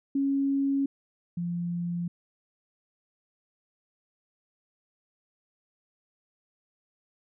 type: tone pair in turn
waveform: sine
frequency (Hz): 275.9 / 173.1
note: C#4 / F3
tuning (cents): -8 / -15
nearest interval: minor sixth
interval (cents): 807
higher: first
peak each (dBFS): -23 / -28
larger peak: first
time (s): 0.15-0.86 / 1.37-2.08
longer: neither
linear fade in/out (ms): 5
effects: none